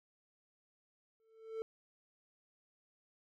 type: tone with exponential growth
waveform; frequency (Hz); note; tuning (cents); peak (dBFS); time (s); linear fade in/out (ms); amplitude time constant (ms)
triangle; 445.3; A4; +21; -33; 1.2-1.62; 0; 90
effects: none